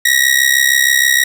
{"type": "ring-modulated tone", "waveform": "sawtooth", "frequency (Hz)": 1900, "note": "A#6", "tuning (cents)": 33, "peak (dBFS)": -3, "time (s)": [0.05, 1.24], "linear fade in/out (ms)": 5, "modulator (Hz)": 33.2, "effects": []}